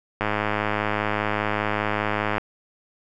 click train, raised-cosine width 0.5 ms, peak -8 dBFS, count 229, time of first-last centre 0.21-2.381 s, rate 105 Hz, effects none

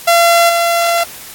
sawtooth tone with level steps, 682 Hz, F5, 41 cents flat, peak -3 / -7 dBFS, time 0.07-1.04 s, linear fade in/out 10 ms, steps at 0.49 s, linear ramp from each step 5 ms, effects white hiss -32 dBFS RMS until 1.34 s + AAC 64 kbps

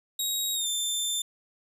20% pulse tone with pitch glide, 3797 to 3563 Hz, A#7 to A7, +31 to +21 cents, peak -21 dBFS, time 0.19-1.22 s, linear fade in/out 5 ms, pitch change -110 cents, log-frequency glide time 0.54-0.67 s, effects none

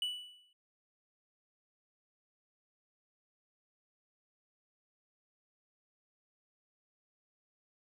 triangle tone with exponential decay, 2960 Hz, F#7, in tune, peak -29 dBFS, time 0.02-0.53 s, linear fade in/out 2 ms, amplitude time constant 110 ms, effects none

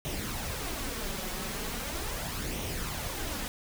pink noise with flanger, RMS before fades -35 dBFS, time 0.05-3.48 s, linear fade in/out 0 ms, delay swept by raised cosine 0.32 to 5.42 ms, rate 0.39 Hz, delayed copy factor +0.5, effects none

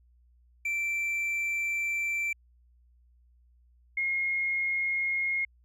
triangle / sine tone pair in turn, 2342 / 2149 Hz, D7 / C7, -5 / +46 cents, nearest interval minor second, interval 149 cents, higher first, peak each -26 dBFS, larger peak neither, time 0.65-2.33 / 3.97-5.45 s, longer first, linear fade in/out 5 ms, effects added 60 Hz sine -59 dBFS peak until 5.64 s

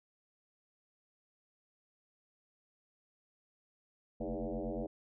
sine tone with frequency modulation, 138.59 Hz, C#3, in tune, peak -35 dBFS, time 4.2-4.87 s, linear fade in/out 10 ms, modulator 89.6 Hz, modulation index 5.8, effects none

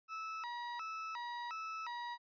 35% pulse tone with vibrato, 1119 Hz, C#6, 16 cents sharp, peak -39 dBFS, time 0.08-2.18 s, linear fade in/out 50 ms, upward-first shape square, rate 1.4 Hz, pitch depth 270 cents each way, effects resampled to 11025 Hz

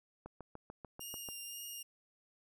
click train, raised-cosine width 1 ms, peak -33 dBFS, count 8, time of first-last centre 0.26-1.288 s, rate 6.81 Hz
10% pulse tone with vibrato, 2820 Hz, F7, 16 cents sharp, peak -36 dBFS, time 1-1.83 s, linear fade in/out 10 ms, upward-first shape sine, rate 1.9 Hz, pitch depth 17 cents each way
effects none

